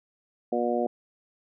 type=harmonic tone; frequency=120 Hz; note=B2; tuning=49 cents flat; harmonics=2 / 3 / 4 / 5 / 6; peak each=-30 / -30 / -30 / -30 / -30 dBFS; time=0.52-0.87 s; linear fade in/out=5 ms; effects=none